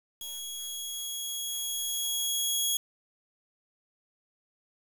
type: tone with level ramp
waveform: 15% pulse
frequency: 3322 Hz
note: G#7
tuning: in tune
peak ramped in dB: -31 to -18 dBFS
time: 0.21-2.77 s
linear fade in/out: 2 ms
effects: 8-bit